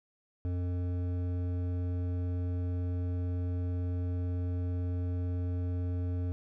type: tone with hard clipping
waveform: sine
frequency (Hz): 89.1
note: F2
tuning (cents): +35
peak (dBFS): -32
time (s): 0.45-6.32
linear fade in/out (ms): 0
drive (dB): 11
effects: none